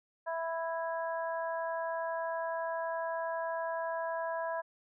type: harmonic tone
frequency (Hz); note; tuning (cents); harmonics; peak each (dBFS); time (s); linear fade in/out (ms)
329.6; E4; 0; 2 / 3 / 4 / 5; -35 / -37 / -50 / -42; 0.26-4.62; 20
effects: none